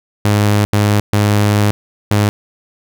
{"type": "tone bursts at uneven times", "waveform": "sawtooth", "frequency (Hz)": 103.7, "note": "G#2", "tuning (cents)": -2, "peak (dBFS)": -6, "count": 4, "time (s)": [[0.25, 0.65], [0.73, 1], [1.13, 1.71], [2.11, 2.29]], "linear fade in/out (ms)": 0, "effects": []}